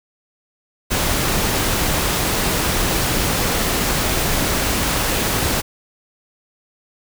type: noise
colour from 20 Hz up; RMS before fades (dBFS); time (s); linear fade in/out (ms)
pink; -19; 0.9-5.62; 20
effects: none